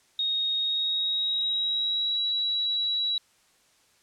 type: tone with pitch glide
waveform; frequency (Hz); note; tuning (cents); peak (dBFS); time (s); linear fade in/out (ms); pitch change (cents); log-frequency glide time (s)
sine; 3735 to 3903; A#7 to B7; +3 to -21; -24; 0.19-3.18; 2; +76; 0.57-2.24
effects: white hiss -63 dBFS RMS until 4.02 s + low-pass 9000 Hz 12 dB/octave